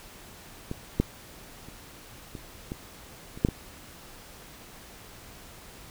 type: clicks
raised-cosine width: 3 ms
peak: -19 / -8 / -30 / -25 / -20 / -27 / -7 / -15 dBFS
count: 8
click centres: 0.714 / 1 / 1.686 / 2.352 / 2.719 / 3.375 / 3.449 / 3.487 s
effects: pink hiss -48 dBFS RMS until 5.9 s